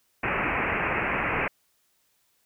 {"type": "low-pass noise", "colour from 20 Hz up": "white", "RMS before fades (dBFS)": -27, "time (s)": [0.23, 1.48], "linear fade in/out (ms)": 5, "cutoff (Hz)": 2600, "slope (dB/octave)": 96, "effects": ["white hiss -69 dBFS RMS until 2.45 s"]}